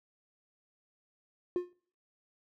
triangle tone with exponential decay, 356.4 Hz, F4, 35 cents sharp, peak -22 dBFS, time 1.56-1.73 s, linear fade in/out 1 ms, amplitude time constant 35 ms, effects noise-tail reverb RT60 0.5 s tail -25 dB re dry + tanh soft clip ceiling -22 dBFS

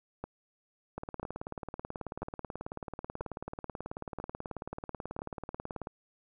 two click trains, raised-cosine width 1 ms, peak -23 / -24 dBFS, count 6 / 91, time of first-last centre 0.24-5.19 / 0.98-5.871 s, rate 1.01 / 18.4 Hz, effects none

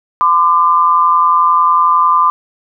sine tone pair together, 1021 / 1192.1 Hz, C6 / D6, -43 / +26 cents, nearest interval minor third, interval 269 cents, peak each -10 dBFS, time 0.21-2.3 s, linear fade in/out 0 ms, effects none

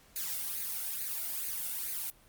blue noise with flanger, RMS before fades -36 dBFS, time 0.16-2.1 s, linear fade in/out 0 ms, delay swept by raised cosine 0.45 to 1.45 ms, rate 2.3 Hz, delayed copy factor +0.65, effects pink hiss -61 dBFS RMS until 2.28 s + Opus 48 kbps

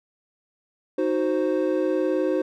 triangle chord, C diminished, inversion first, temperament equal, 311.1 / 370 / 523.3 Hz, Eb4 / Gb4 / C5, 0 / 0 / 0 cents, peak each -23 dBFS, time 0.98-2.42 s, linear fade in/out 5 ms, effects none

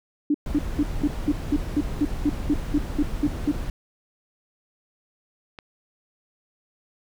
sine tone bursts, 293.7 Hz, D4, in tune, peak -17 dBFS, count 14, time 0.3-3.516 s, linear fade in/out 5 ms, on 44 ms, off 200 ms
brown noise, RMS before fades -29 dBFS, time 0.46-3.7 s, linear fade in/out 2 ms
click, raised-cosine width 0.3 ms, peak -23 dBFS, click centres 5.588 s
effects none

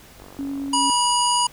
click train, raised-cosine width 1 ms, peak -28 dBFS, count 24, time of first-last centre 0.2-0.681 s, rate 47.8 Hz
sine tone, 277.2 Hz, C#4, in tune, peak -25 dBFS, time 0.39-0.9 s, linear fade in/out 0 ms
harmonic tone, 969 Hz, B5, 33 cents flat, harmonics 1 / 3 / 5 / 7 / 9 / 10, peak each -19 / -24 / -26 / -27 / -29 / -29 dBFS, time 0.73-1.47 s, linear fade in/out 5 ms
effects pink hiss -47 dBFS RMS until 1.52 s

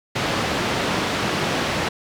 pink band-pass noise, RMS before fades -23 dBFS, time 0.15-1.89 s, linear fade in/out 10 ms, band 130 to 4200 Hz, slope 12 dB/octave, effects none

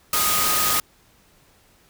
sine tone in noise, 1244.5 Hz, D#6, in tune, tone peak -25 dBFS, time 0.13-0.8 s, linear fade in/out 2 ms, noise white, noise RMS -21 dBFS, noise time 0.13-0.8 s, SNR -7 dB, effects pink hiss -57 dBFS RMS until 1.89 s

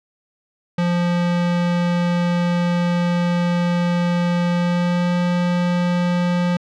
square tone with pitch glide, 174.61 to 176.33 Hz, F3 to F3, 0 to +17 cents, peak -17 dBFS, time 0.78-6.57 s, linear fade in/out 5 ms, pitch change +17 cents, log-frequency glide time 4.51-5.15 s, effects low-pass 4000 Hz 12 dB/octave

